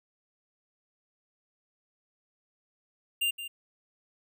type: tone with echo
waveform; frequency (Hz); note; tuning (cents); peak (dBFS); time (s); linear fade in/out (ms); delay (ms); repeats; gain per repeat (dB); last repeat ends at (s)
square; 2794; F7; 0; -26; 3.21-3.31; 10; 170; 1; -11; 3.48
effects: none